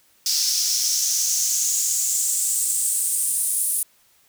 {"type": "noise with high-pass filter sweep", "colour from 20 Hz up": "pink", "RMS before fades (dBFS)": -22, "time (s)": [0.26, 3.83], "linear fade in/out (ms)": 2, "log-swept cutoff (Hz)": [5100, 10000], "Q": 4.5, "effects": ["white hiss -59 dBFS RMS until 4.28 s"]}